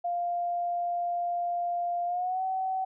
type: tone with pitch glide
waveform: sine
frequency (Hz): 698.5 to 757.3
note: F5 to F#5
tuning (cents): 0 to +40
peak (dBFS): -27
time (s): 0.04-2.85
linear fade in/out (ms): 10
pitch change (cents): +140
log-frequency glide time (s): 2.06-2.43
effects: none